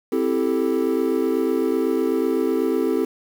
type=chord; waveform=triangle; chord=A minor seventh; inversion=first; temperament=equal; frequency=261.6 / 329.6 / 392 / 440 Hz; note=C4 / E4 / G4 / A4; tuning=0 / 0 / 0 / 0 cents; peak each=-22 dBFS; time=0.12-3.05 s; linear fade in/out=5 ms; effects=7-bit